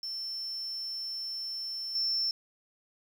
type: tone with level steps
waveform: sine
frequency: 5370 Hz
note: E8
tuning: 31 cents sharp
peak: -34 / -26 dBFS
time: 0.03-2.31 s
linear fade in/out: 2 ms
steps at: 1.95 s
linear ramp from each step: 5 ms
effects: tanh soft clip ceiling -23 dBFS + 9-bit